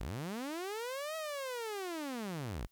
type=linear two-way sweep; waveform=sawtooth; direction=up then down; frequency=36.71 to 646 to 36.71 Hz; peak=-34 dBFS; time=0-2.67 s; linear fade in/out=10 ms; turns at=1.16 s; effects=white hiss -75 dBFS RMS until 2.71 s